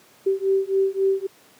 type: beating tone pair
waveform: sine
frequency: 385.6 / 389.3 Hz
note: G4 / G4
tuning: -28 / -12 cents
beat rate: 3.7 Hz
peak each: -21 dBFS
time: 0.26-1.27 s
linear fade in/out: 10 ms
effects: pink hiss -53 dBFS RMS until 1.59 s + high-pass 200 Hz 12 dB/octave